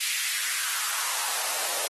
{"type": "noise with high-pass filter sweep", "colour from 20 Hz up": "white", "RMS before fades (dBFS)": -28, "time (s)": [0, 1.88], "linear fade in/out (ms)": 10, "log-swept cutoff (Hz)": [2400, 540], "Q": 2.1, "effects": ["AAC 32 kbps"]}